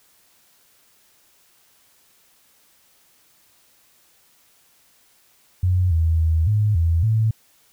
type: tone with pitch steps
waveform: sine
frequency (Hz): 91 / 81.4 / 80.5 / 105.7 / 83.1 / 110.6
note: F#2 / E2 / E2 / G#2 / E2 / A2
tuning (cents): -28 / -21 / -41 / +31 / +15 / +9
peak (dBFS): -15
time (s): 5.63-7.31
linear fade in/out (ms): 5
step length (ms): 280
effects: white hiss -58 dBFS RMS until 7.72 s